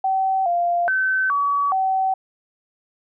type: tone with pitch steps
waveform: sine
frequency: 766 / 695 / 1532 / 1136 / 763 Hz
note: G5 / F5 / G6 / C#6 / G5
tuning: -40 / -9 / -40 / +42 / -47 cents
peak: -17 dBFS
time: 0.04-2.14 s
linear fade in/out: 5 ms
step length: 420 ms
effects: none